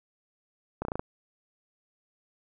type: slowing click train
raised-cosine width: 1 ms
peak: -17 dBFS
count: 6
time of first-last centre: 0.82-0.995 s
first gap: 31 ms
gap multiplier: 1.06
effects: none